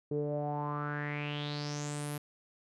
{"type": "tone with low-pass filter sweep", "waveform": "sawtooth", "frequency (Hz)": 146.83, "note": "D3", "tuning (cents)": 0, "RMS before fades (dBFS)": -36, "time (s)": [0.11, 2.18], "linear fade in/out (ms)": 5, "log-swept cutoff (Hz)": [400, 12000], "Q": 6.3, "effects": []}